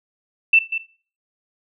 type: tone with echo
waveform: sine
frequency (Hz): 2667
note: E7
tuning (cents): +20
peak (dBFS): -9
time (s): 0.53-0.59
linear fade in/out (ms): 5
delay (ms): 190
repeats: 1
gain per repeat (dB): -11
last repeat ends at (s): 0.78
effects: noise-tail reverb RT60 0.4 s tail -17 dB re dry